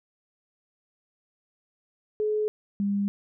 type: tone pair in turn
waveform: sine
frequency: 425.8 / 201 Hz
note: G#4 / G3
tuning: +43 / +44 cents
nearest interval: octave + minor second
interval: 1299 cents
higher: first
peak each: -23 dBFS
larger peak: neither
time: 2.2-2.48 / 2.8-3.08 s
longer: neither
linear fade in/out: 0 ms
effects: none